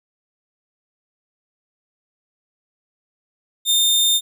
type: tone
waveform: sawtooth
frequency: 3628 Hz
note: A#7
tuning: 48 cents flat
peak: -11 dBFS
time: 3.65-4.21 s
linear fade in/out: 50 ms
effects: none